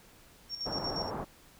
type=tone with tremolo; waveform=sine; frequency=5520 Hz; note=F8; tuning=21 cents flat; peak=-33 dBFS; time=0.49-1.11 s; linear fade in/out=50 ms; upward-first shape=square; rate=8.5 Hz; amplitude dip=65%
type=low-pass noise; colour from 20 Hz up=white; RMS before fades=-37 dBFS; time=0.65-1.25 s; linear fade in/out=20 ms; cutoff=1000 Hz; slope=24 dB/octave
effects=pink hiss -58 dBFS RMS until 1.59 s